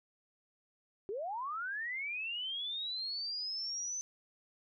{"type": "linear sweep", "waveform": "sine", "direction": "up", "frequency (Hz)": [370, 6130], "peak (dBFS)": -36, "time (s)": [1.09, 4.01], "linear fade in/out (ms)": 0, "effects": []}